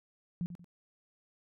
sine tone with echo, 174.4 Hz, F3, 2 cents flat, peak -31 dBFS, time 0.41-0.46 s, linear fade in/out 0 ms, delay 92 ms, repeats 2, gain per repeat -10 dB, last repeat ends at 0.644 s, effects none

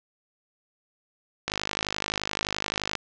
click train, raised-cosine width 0.2 ms, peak -9 dBFS, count 77, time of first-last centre 1.48-2.953 s, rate 51.6 Hz, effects low-pass 7000 Hz 12 dB/octave

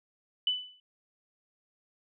sine tone with exponential decay, 2993 Hz, F#7, 19 cents sharp, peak -22 dBFS, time 0.47-0.8 s, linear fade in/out 2 ms, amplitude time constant 71 ms, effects none

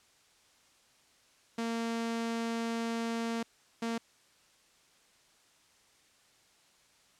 sawtooth tone bursts at uneven times, 230 Hz, A#3, 23 cents flat, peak -28 dBFS, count 2, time 1.58-3.43 / 3.82-3.98 s, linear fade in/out 5 ms, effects white hiss -65 dBFS RMS until 7.19 s + low-pass 8000 Hz 12 dB/octave

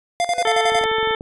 square tone with tremolo, 698.5 Hz, F5, in tune, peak -17 dBFS, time 0.2-0.84 s, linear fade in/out 0 ms, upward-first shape square, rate 11 Hz, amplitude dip 75%
square tone with exponential growth, 498.2 Hz, B4, 15 cents sharp, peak -24 dBFS, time 0.23-0.42 s, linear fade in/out 1 ms, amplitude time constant 41 ms
harmonic tone, 442.5 Hz, A4, 10 cents sharp, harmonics 1 / 2 / 3 / 4 / 5 / 7 / 8, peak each -21 / -24 / -26 / -27 / -28 / -29 / -30 dBFS, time 0.45-1.15 s, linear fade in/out 2 ms
clicks, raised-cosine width 2 ms, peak -22 dBFS, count 10, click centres 0.72 / 0.755 / 0.813 / 0.856 / 0.915 / 0.984 / 1.029 / 1.074 / 1.109 / 1.209 s
effects resampled to 24000 Hz

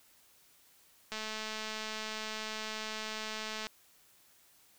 click train, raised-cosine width 0.2 ms, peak -22 dBFS, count 554, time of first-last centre 1.12-3.668 s, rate 217 Hz, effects white hiss -64 dBFS RMS until 4.78 s

